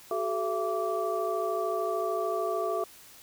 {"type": "tone cluster", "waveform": "sine", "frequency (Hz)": [376.5, 429.8, 673, 1161], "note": ["F#4", "A4", "E5", "D6"], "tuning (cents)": [30, -41, 36, -20], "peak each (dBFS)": [-33, -33, -31, -34], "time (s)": [0.11, 2.84], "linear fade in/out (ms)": 2, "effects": ["white hiss -52 dBFS RMS until 3.22 s"]}